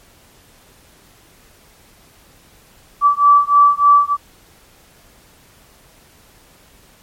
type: beating tone pair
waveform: sine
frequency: 1155 / 1158.3 Hz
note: D6 / D6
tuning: -29 / -24 cents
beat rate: 3.3 Hz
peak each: -11 dBFS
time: 3.01-4.17 s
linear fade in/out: 50 ms
effects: pink hiss -49 dBFS RMS until 7.02 s + MP3 64 kbps